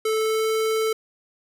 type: tone with pitch glide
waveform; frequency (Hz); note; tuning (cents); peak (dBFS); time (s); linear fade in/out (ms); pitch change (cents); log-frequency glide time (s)
square; 437.8 to 440.6; A4 to A4; -9 to +2; -21; 0.05-0.93; 5; +11; 0.17-0.49
effects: none